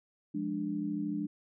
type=chord; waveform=sine; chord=D diminished; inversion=first; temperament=equal with one note detuned; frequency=174.61 / 207.7 / 295.2 Hz; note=F3 / Ab3 / D4; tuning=0 / 0 / +9 cents; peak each=-39 / -36 / -34 dBFS; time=0.34-1.27 s; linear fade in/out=10 ms; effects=none